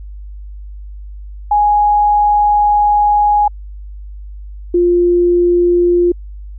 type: tone pair in turn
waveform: sine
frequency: 830.6 / 350.3 Hz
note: G#5 / F4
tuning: 0 / +5 cents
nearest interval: octave + minor third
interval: 1495 cents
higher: first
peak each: -8 dBFS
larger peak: neither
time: 1.51-3.48 / 4.74-6.12 s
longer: first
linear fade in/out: 5 ms
effects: added 50 Hz sine -27 dBFS peak until 6.58 s